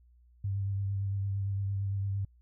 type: tone with vibrato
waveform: sine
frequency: 98.7 Hz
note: G2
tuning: 12 cents sharp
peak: -29 dBFS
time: 0.44-2.25 s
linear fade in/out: 5 ms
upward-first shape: triangle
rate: 8.8 Hz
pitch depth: 28 cents each way
effects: added 60 Hz sine -58 dBFS peak until 2.41 s